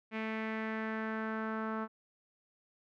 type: tone with low-pass filter sweep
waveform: sawtooth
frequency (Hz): 220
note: A3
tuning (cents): 0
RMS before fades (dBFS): -37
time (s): 0.11-1.88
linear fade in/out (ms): 50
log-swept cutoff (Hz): 2300 to 1300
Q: 3.3
effects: none